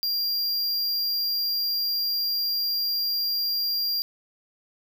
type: tone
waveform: square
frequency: 4772 Hz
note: D8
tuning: 27 cents sharp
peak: -24 dBFS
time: 0.03-4.02 s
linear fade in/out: 0 ms
effects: none